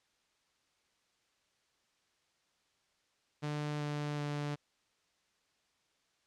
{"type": "tone with pitch steps", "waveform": "sawtooth", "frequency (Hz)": [148.7, 147.5, 146.31], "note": ["D3", "D3", "D3"], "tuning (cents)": [22, 8, -6], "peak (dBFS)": -31, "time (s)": [3.42, 4.56], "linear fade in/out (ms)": 20, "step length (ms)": 380, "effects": ["white hiss -75 dBFS RMS until 6.26 s", "low-pass 6000 Hz 12 dB/octave"]}